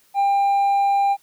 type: tone with hard clipping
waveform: sine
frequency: 797 Hz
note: G5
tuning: 28 cents sharp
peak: -16 dBFS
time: 0.14-1.17 s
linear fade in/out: 50 ms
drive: 2 dB
effects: white hiss -58 dBFS RMS until 1.22 s